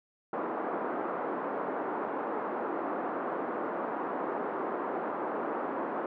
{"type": "band-pass noise", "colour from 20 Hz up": "pink", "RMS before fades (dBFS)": -34, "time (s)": [0.33, 6.06], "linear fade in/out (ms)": 2, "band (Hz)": [280, 1300], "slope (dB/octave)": 24, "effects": []}